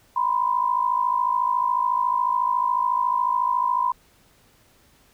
sine tone pair together, 972 / 1026 Hz, B5 / C6, -28 / -34 cents, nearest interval minor second, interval 94 cents, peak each -22 dBFS, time 0.16-3.92 s, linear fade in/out 5 ms, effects pink hiss -58 dBFS RMS until 5.13 s

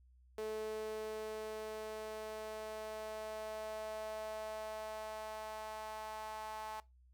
sawtooth tone with high-pass filter sweep, 216.8 Hz, A3, 25 cents flat, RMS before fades -44 dBFS, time 0.38-6.8 s, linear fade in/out 2 ms, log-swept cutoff 440 to 850 Hz, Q 4.4, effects noise-tail reverb RT60 0.2 s tail -19 dB re dry + added 62 Hz sine -62 dBFS peak until 7.13 s

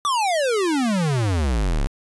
square exponential sweep, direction down, 1200 to 30.87 Hz, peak -19 dBFS, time 0.05-1.87 s, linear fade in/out 0 ms, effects resampled to 24000 Hz

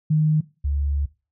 sine tone pair in turn, 154.4 / 71.29 Hz, D#3 / C#2, -13 / +49 cents, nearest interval octave + minor second, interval 1338 cents, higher first, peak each -15 / -20 dBFS, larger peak first, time 0.1-0.41 / 0.64-1.06 s, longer second, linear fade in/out 10 ms, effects noise-tail reverb RT60 0.3 s tail -19 dB re dry

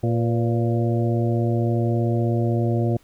harmonic tone with a mistuned harmonic, 116.54 Hz, A#2, in tune, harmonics 1 / 2 / 3 / 4 / 5 / 6, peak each -20 / -26 / -26 / -32 / -31 / -33 dBFS, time 0.03-2.97 s, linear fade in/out 5 ms, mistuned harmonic 4, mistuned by +76 cents, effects pink hiss -58 dBFS RMS until 3.03 s

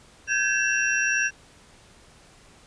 sine tone cluster, 1559 / 1680 / 2699 / 5710 Hz, G6 / G#6 / E7 / F8, -10 / +19 / +40 / +37 cents, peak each -25 / -26 / -26 / -30 dBFS, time 0.27-1.31 s, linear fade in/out 50 ms, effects pink hiss -53 dBFS RMS until 2.66 s + resampled to 22050 Hz

